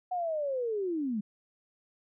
sine linear sweep, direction down, 740 to 197.4 Hz, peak -29 dBFS, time 0.11-1.21 s, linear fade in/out 10 ms, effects none

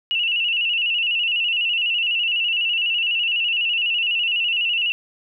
sine tone with vibrato, 2794 Hz, F7, in tune, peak -18 dBFS, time 0.11-4.92 s, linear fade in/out 0 ms, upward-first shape square, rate 12 Hz, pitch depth 62 cents each way, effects none

